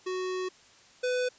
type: tone pair in turn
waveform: square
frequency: 370 / 499.8 Hz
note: F#4 / B4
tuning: 0 / +21 cents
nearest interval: perfect fourth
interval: 521 cents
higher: second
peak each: -31 / -27 dBFS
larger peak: second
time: 0.06-0.49 / 1.03-1.29 s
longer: first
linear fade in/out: 10 ms
effects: white hiss -57 dBFS RMS until 1.38 s + resampled to 16000 Hz